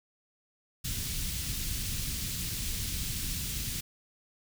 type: band-stop noise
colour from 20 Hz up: pink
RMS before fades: -34 dBFS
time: 0.84-3.81 s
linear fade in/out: 10 ms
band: 150 to 3400 Hz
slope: 12 dB/octave
effects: none

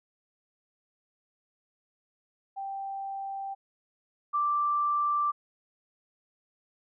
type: tone pair in turn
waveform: sine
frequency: 784 / 1174.7 Hz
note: G5 / D6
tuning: 0 / 0 cents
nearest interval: perfect fifth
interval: 700 cents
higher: second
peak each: -33 / -24 dBFS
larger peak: second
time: 2.56-3.55 / 4.33-5.32 s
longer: neither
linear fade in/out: 20 ms
effects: none

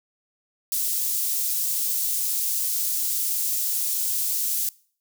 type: high-pass noise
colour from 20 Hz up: white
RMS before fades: -25 dBFS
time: 0.72-4.69 s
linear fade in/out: 2 ms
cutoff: 6700 Hz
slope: 12 dB/octave
effects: noise-tail reverb RT60 0.5 s tail -23 dB re dry

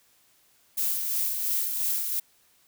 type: noise with tremolo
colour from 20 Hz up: violet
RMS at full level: -26 dBFS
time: 0.77-2.2 s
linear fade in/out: 10 ms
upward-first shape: sine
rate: 2.9 Hz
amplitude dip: 40%
effects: white hiss -63 dBFS RMS until 2.67 s

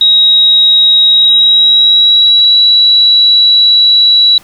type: tone with pitch glide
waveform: sine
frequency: 3805 to 3919 Hz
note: A#7 to B7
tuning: +35 to -14 cents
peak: -3 dBFS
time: 0.01-4.38 s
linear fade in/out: 2 ms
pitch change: +51 cents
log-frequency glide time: 1.08-2.58 s
effects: pink hiss -40 dBFS RMS until 4.43 s

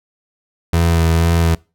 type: tone with vibrato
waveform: 30% pulse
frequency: 83.2 Hz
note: E2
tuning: 17 cents sharp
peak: -9 dBFS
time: 0.73-1.55 s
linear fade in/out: 5 ms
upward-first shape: sine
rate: 2.1 Hz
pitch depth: 21 cents each way
effects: noise-tail reverb RT60 0.3 s tail -24 dB re dry

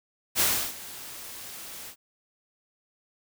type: noise with ADSR envelope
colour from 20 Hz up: white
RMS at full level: -22 dBFS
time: 0.35-1.96 s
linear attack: 50 ms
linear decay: 330 ms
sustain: -19 dB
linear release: 78 ms
effects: none

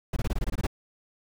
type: noise bursts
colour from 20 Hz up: brown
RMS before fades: -26 dBFS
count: 10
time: 0.13-0.668 s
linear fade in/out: 5 ms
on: 34 ms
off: 22 ms
effects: none

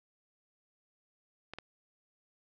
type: clicks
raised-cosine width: 0.3 ms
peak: -26 dBFS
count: 2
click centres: 1.536 / 1.586 s
effects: resampled to 16000 Hz + 9-bit

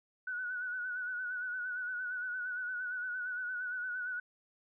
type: tone with vibrato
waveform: sine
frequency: 1480 Hz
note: F#6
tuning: in tune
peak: -35 dBFS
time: 0.27-4.2 s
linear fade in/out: 5 ms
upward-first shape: sine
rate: 8.7 Hz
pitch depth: 48 cents each way
effects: none

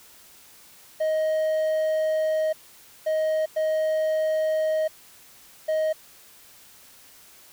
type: tone bursts at uneven times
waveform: triangle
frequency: 627 Hz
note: D#5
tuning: 13 cents sharp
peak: -19 dBFS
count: 4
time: 1-2.53 / 3.06-3.46 / 3.56-4.88 / 5.68-5.93 s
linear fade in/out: 10 ms
effects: white hiss -51 dBFS RMS until 7.52 s

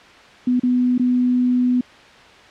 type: tone with dropouts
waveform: sine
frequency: 248.7 Hz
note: B3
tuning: 12 cents sharp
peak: -14 dBFS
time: 0.47-1.81 s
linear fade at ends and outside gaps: 5 ms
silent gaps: 0.597-0.633 / 0.98-0.995 s
effects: white hiss -44 dBFS RMS until 2.5 s + low-pass 3000 Hz 12 dB/octave

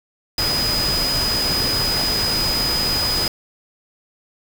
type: tone in noise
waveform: sine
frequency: 4978 Hz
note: D#8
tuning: in tune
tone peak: -19 dBFS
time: 0.38-3.28 s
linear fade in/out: 2 ms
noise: pink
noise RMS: -24 dBFS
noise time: 0.38-3.28 s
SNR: +2 dB
effects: none

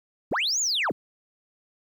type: linear two-way sweep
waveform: sine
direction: up then down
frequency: 41.2 to 7140 to 41.2 Hz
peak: -21 dBFS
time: 0.31-0.92 s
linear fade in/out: 10 ms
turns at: 0.6 s
effects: tanh soft clip ceiling -20 dBFS + 10-bit

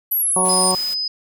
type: exponential sweep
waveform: sine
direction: down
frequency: 11840 to 9040 Hz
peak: -16 dBFS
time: 0.11-0.72 s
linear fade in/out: 10 ms
type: harmonic tone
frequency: 185 Hz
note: F#3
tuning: in tune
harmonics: 1 / 2 / 3 / 4 / 5 / 6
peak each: -25 / -25 / -25 / -25 / -25 / -25 dBFS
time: 0.36-0.75 s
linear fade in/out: 2 ms
type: noise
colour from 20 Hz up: white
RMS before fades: -35 dBFS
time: 0.44-0.95 s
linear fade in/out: 20 ms
type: tone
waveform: sine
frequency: 5020 Hz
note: D#8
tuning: 15 cents sharp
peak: -20 dBFS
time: 0.49-1.08 s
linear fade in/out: 5 ms
effects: none

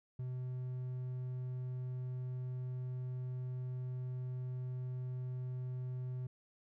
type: tone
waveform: triangle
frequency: 126.8 Hz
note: B2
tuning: 46 cents sharp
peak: -36 dBFS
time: 0.19-6.27 s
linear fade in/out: 5 ms
effects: none

